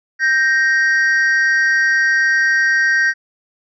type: tone pair together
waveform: triangle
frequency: 1568 / 1869.4 Hz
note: G6 / A#6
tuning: 0 / +4 cents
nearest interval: minor third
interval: 304 cents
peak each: -13 dBFS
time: 0.19-3.14 s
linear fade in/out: 50 ms
effects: resampled to 16000 Hz